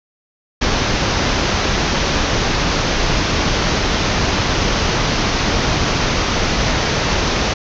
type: low-pass noise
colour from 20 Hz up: pink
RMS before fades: -17 dBFS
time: 0.61-7.54 s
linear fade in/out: 10 ms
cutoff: 6400 Hz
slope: 96 dB/octave
effects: none